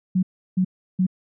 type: tone bursts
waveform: sine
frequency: 185 Hz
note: F#3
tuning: in tune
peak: -16 dBFS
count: 3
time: 0.15-1.067 s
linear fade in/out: 10 ms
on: 79 ms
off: 340 ms
effects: none